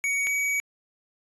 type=tone pair in turn; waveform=square; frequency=2245 / 2265 Hz; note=C#7 / C#7; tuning=+21 / +37 cents; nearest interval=unison; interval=16 cents; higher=second; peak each=-24 dBFS; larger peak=neither; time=0.04-0.27 / 0.27-0.6 s; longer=second; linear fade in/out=0 ms; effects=resampled to 24000 Hz